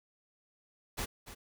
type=noise with echo; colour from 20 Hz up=pink; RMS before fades=-36 dBFS; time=0.97-1.06 s; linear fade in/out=20 ms; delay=290 ms; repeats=1; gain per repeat=-12 dB; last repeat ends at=1.35 s; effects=none